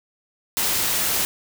white noise, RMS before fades -22 dBFS, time 0.57-1.25 s, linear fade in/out 0 ms, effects none

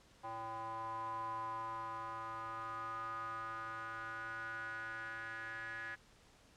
square tone with band-pass filter sweep, 112.4 Hz, A2, 37 cents sharp, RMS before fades -44 dBFS, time 0.23-5.96 s, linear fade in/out 20 ms, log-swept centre 900 to 1700 Hz, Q 7.8, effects pink hiss -65 dBFS RMS until 6.56 s + low-pass 8000 Hz 12 dB/octave

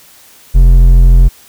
triangle tone with hard clipping, 43.39 Hz, F1, 10 cents flat, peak -3 dBFS, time 0.54-1.29 s, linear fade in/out 20 ms, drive 10 dB, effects white hiss -41 dBFS RMS until 1.48 s

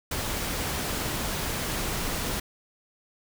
pink noise, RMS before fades -30 dBFS, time 0.11-2.4 s, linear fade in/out 5 ms, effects none

